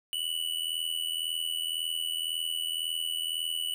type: tone with amplitude modulation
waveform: square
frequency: 2960 Hz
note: F#7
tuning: in tune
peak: -27 dBFS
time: 0.13-3.74 s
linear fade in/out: 0 ms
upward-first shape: sine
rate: 81.9 Hz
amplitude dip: 80%
effects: none